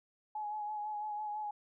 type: tone with vibrato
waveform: sine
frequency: 843 Hz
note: G#5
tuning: 26 cents sharp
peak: -36 dBFS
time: 0.35-1.51 s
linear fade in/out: 5 ms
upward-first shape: sine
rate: 6 Hz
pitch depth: 28 cents each way
effects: none